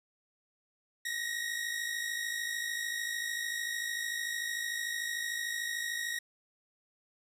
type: tone pair together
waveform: sawtooth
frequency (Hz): 1858.6 / 1912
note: A#6 / A#6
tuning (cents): -6 / +43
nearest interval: unison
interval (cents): 49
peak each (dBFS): -33 / -33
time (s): 1.05-6.19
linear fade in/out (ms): 5
effects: resampled to 32000 Hz